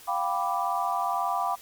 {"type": "chord", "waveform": "sine", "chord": "G dominant seventh", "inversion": "third", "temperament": "equal with one note detuned", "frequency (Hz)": [702.1, 784, 987.8, 1174.7], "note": ["F5", "G5", "B5", "D6"], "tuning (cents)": [9, 0, 0, 0], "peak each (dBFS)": -30, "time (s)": [0.07, 1.56], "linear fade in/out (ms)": 20, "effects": ["white hiss -49 dBFS RMS until 1.61 s", "MP3 96 kbps"]}